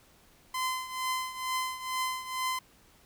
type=tone with tremolo; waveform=sawtooth; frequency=1029 Hz; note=C6; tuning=29 cents flat; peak=-24 dBFS; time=0.54-2.59 s; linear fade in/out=5 ms; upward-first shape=triangle; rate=2.2 Hz; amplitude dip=80%; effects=pink hiss -61 dBFS RMS until 3.05 s